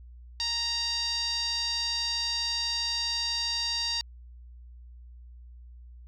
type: tone with low-pass filter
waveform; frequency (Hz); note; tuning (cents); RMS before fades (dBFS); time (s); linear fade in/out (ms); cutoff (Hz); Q
5% pulse; 932.3; A#5; 0; -30; 0.4-4.01; 0; 4700; 4.9
effects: added 60 Hz sine -45 dBFS peak until 6.07 s